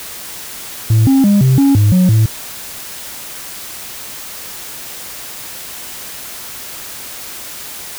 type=tone with pitch steps; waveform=sine; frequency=110.6 / 269 / 202.8 / 131.2 / 276.8 / 103.7 / 182.9 / 110 Hz; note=A2 / C4 / G#3 / C3 / C#4 / G#2 / F#3 / A2; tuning=+9 / +48 / -41 / +5 / -2 / -2 / -20 / 0 cents; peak=-4 dBFS; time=0.9-2.26 s; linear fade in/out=5 ms; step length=170 ms; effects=tanh soft clip ceiling -6 dBFS + white hiss -29 dBFS RMS until 7.98 s